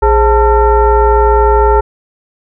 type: tone with frequency modulation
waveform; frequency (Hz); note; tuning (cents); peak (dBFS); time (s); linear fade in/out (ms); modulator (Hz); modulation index
sine; 415.3; G#4; 0; -5; 0.02-1.81; 10; 472; 1.4
effects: none